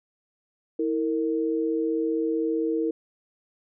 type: tone pair together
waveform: sine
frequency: 323.6 / 459.1 Hz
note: E4 / A#4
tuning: -32 / -26 cents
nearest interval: tritone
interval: 606 cents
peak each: -25 / -26 dBFS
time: 0.79-2.91 s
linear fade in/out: 5 ms
effects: none